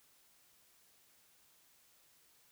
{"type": "silence", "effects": ["white hiss -68 dBFS RMS until 2.51 s"]}